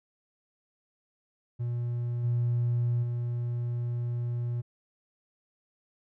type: tone with level steps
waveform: triangle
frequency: 120 Hz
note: B2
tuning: 49 cents flat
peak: -26 / -21 / -26 dBFS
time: 1.59-4.62 s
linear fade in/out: 20 ms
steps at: 2.23 / 3.02 s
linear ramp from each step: 20 ms
effects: tanh soft clip ceiling -20 dBFS